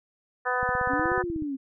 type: harmonic tone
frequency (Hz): 250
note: B3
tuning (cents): +21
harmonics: 2 / 3 / 4 / 5 / 6 / 7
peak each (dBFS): -31 / -31 / -31 / -31 / -31 / -31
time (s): 0.45-1.23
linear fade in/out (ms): 20
type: click train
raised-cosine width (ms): 5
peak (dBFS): -25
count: 14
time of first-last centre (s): 0.63-1.423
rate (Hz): 16.4
type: linear two-way sweep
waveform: sine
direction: up then down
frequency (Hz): 261.6 to 376.5 to 261.6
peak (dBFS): -28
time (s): 0.89-1.57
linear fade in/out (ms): 20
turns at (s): 1.17
effects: none